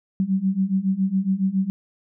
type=beating tone pair; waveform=sine; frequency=187.5 / 194.7 Hz; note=F#3 / G3; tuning=+23 / -12 cents; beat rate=7.2 Hz; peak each=-23 / -21 dBFS; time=0.2-1.7 s; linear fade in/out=0 ms; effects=none